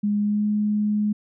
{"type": "tone with pitch glide", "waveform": "sine", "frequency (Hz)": [206.6, 209.7], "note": ["G#3", "G#3"], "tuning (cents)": [-9, 17], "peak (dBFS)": -19, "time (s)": [0.03, 1.13], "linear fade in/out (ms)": 10, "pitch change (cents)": 26, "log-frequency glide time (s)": [0.2, 0.45], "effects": []}